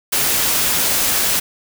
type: noise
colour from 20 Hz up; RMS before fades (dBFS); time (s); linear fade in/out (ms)
white; -17; 0.12-1.4; 10
effects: none